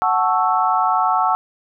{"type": "chord", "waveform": "sine", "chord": "F# minor seventh", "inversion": "none", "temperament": "equal", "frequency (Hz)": [740, 880, 1108.7, 1318.5], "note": ["F#5", "A5", "C#6", "E6"], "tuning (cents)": [0, 0, 0, 0], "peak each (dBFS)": [-19, -20, -21, -20], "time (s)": [0.02, 1.35], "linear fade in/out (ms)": 0, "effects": []}